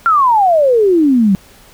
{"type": "exponential sweep", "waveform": "sine", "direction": "down", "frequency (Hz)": [1400, 185], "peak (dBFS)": -7, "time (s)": [0.06, 1.35], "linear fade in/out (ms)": 0, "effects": ["pink hiss -43 dBFS RMS until 1.73 s"]}